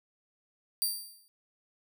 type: tone with exponential decay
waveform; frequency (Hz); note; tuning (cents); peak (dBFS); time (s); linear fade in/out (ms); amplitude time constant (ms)
10% pulse; 4699; D8; 0; -18; 0.82-1.28; 0; 100
effects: none

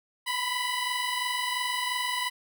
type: tone pair together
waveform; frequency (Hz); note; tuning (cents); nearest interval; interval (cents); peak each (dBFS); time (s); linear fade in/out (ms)
15% pulse; 981.1 / 1004; B5 / B5; -12 / +28; unison; 40; -24; 0.26-2.3; 20
effects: none

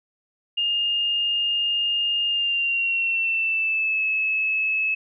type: tone with pitch glide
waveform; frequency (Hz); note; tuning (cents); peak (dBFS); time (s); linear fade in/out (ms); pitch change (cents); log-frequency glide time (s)
sine; 2827 to 2592; F7 to E7; +20 to -30; -20; 0.57-4.95; 10; -150; 2.27-4.03
effects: none

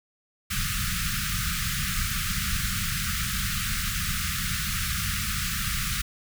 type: band-stop noise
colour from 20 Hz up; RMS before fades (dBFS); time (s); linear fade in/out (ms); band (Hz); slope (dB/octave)
pink; -28; 0.5-6.02; 10; 210 to 1200; 96
effects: none

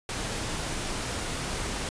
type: noise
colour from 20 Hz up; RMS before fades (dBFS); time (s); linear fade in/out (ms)
pink; -32; 0.09-1.89; 2
effects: resampled to 22050 Hz

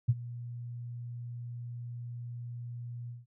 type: tone with ADSR envelope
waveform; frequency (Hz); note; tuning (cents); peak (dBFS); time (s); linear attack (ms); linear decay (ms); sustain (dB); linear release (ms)
sine; 120; B2; -49; -19; 0.08-3.26; 15; 40; -19; 170
effects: none

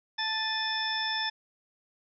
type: harmonic tone with a mistuned harmonic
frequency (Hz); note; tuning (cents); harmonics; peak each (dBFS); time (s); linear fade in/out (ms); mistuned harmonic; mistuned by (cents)
880; A5; 0; 1 / 2 / 3 / 4 / 6; -35 / -33 / -44 / -33 / -34; 0.18-1.3; 10; 3; -110
effects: none

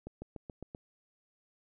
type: accelerating click train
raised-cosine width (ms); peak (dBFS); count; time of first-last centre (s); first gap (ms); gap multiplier
2; -29; 6; 0.07-0.749; 150; 0.95
effects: none

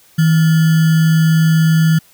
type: tone with sample-and-hold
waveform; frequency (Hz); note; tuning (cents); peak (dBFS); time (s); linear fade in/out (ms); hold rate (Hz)
sine; 161.1; E3; -39; -8; 0.18-1.99; 10; 1575
effects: white hiss -49 dBFS RMS until 2.13 s

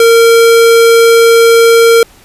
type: tone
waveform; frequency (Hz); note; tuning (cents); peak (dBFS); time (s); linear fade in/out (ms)
square; 460.8; A#4; -20; -3; 0-2.03; 2
effects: pink hiss -41 dBFS RMS until 2.24 s + resampled to 32000 Hz

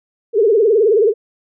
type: tone with vibrato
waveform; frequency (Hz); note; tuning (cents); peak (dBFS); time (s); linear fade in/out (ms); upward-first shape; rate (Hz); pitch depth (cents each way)
sine; 430.3; A4; -39; -9; 0.33-1.14; 50; triangle; 19; 190
effects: none

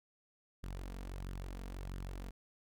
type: tone with flanger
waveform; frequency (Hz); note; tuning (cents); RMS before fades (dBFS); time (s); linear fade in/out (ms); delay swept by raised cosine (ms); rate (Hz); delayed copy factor
sawtooth; 46.21; F#1; -1; -44; 0.63-2.31; 10; 0.6 to 4.4; 1.5; +0.5
effects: none

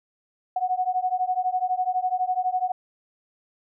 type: beating tone pair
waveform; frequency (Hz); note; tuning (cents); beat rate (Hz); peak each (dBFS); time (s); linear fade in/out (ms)
sine; 731 / 743; F#5 / F#5; -21 / +7; 12; -25; 0.56-2.72; 5
effects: none

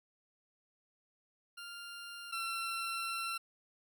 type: tone pair in turn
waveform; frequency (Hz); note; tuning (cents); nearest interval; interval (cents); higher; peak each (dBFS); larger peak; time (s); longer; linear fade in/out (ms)
20% pulse; 1396.9 / 1353.2; F6 / E6; 0 / +45; minor second; 55; first; -40 / -31; second; 1.57-2.32 / 2.32-3.38; second; 10
effects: none

